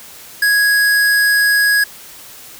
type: tone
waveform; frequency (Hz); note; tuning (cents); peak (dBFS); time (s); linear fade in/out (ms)
square; 1661.2; G#6; 0; -11; 0.42-1.84; 5
effects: white hiss -37 dBFS RMS until 2.59 s